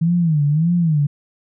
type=tone with vibrato; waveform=sine; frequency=159.1 Hz; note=D#3; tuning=39 cents sharp; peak=-13 dBFS; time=0.01-1.07 s; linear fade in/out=10 ms; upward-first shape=sine; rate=1.7 Hz; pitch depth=170 cents each way; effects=none